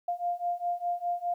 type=beating tone pair; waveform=sine; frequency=698.5 / 703.4 Hz; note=F5 / F5; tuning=0 / +12 cents; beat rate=4.9 Hz; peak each=-32 / -31 dBFS; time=0.08-1.34 s; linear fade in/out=5 ms; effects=11-bit